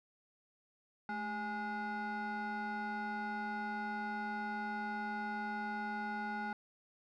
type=tone with frequency modulation; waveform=sine; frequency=830.6 Hz; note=G#5; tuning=in tune; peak=-34 dBFS; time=1.09-6.53 s; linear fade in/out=2 ms; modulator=615 Hz; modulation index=1.2; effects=tanh soft clip ceiling -36 dBFS